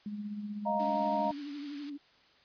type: tone with tremolo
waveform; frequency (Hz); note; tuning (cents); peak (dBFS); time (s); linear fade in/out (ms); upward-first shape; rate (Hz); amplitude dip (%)
sine; 207.7; G#3; 0; -34; 0.06-1.31; 2; sine; 16; 45
type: chord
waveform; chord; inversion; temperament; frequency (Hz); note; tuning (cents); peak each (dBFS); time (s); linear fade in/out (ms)
sine; Eb suspended second; none; just; 622.3 / 700 / 933.4; Eb5 / F5 / Bb5; 0 / +4 / +2; -33 / -35 / -31; 0.65-1.32; 20
type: high-pass noise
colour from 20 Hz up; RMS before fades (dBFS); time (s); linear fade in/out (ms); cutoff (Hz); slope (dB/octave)
white; -48; 0.79-1.9; 5; 1200; 12
type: tone with vibrato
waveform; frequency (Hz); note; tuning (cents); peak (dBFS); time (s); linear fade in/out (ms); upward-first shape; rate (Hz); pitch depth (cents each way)
sine; 288.2; D4; -33; -38; 0.79-1.98; 20; triangle; 12; 63
effects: white hiss -63 dBFS RMS until 2.44 s + resampled to 11025 Hz